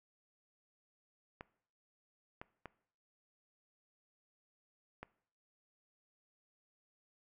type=clicks; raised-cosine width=0.5 ms; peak=-30 dBFS; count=4; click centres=1.409 / 2.415 / 2.657 / 5.03 s; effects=noise-tail reverb RT60 0.6 s tail -20 dB re dry